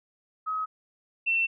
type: tone pair in turn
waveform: sine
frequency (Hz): 1272 / 2695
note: D#6 / E7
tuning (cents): +38 / +38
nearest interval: octave + minor second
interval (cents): 1300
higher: second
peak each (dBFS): -27 / -22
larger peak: second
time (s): 0.46-0.66 / 1.26-1.47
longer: second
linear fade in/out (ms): 20
effects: none